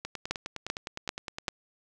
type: two click trains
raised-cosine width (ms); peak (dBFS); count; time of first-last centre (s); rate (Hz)
0.2; -18 / -12; 15 / 4; 0.05-1.487 / 0.31-1.482; 9.74 / 2.56
effects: none